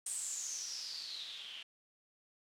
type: noise with low-pass filter sweep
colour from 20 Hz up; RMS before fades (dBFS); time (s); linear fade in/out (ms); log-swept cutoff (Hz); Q
blue; -43; 0.06-1.63; 5; 8700 to 2900; 8.5
effects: none